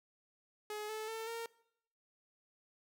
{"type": "tone with pitch steps", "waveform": "sawtooth", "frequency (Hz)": [422.3, 434.7, 447.4, 460.5], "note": ["G#4", "A4", "A4", "A#4"], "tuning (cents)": [29, -21, 29, -21], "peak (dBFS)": -36, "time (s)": [0.7, 1.46], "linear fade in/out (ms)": 2, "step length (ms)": 190, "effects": ["noise-tail reverb RT60 0.7 s tail -21 dB re dry"]}